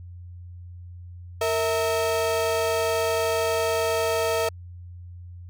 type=tone pair together; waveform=35% pulse; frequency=459.3 / 649.5 Hz; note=A#4 / E5; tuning=-26 / -26 cents; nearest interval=tritone; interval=600 cents; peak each=-23 dBFS; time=1.41-4.49 s; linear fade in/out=5 ms; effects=added 88 Hz sine -38 dBFS peak until 5.49 s